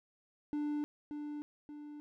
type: tone with echo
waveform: triangle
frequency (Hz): 295.8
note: D4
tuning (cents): +13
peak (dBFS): -31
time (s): 0.53-0.84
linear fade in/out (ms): 0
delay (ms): 580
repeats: 2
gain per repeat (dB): -6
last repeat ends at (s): 2
effects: none